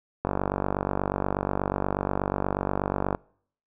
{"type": "click train", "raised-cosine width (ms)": 1, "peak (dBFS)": -11, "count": 141, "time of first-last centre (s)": [0.25, 3.149], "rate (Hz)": 48.3, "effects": ["noise-tail reverb RT60 0.6 s tail -25 dB re dry"]}